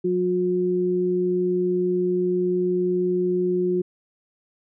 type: tone pair together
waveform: sine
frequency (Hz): 181.3 / 360.6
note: F#3 / F#4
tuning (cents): -35 / -45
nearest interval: octave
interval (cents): 1190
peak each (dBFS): -26 / -20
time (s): 0.04-3.82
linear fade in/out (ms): 10
effects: none